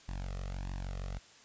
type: tone with flanger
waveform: sawtooth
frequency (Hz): 46.39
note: F#1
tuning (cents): +5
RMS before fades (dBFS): -39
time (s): 0.08-1.19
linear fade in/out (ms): 10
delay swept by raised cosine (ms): 1.1 to 1.61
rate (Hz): 1.6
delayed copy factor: +0.9
effects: white hiss -58 dBFS RMS until 1.44 s + resampled to 16000 Hz